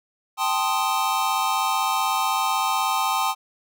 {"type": "chord", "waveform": "square", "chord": "A half-diminished seventh", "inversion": "third", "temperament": "equal", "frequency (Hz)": [784, 880, 1046.5, 1244.5], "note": ["G5", "A5", "C6", "Eb6"], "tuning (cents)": [0, 0, 0, 0], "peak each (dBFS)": -27, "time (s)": [0.37, 3.35], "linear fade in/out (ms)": 50, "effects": []}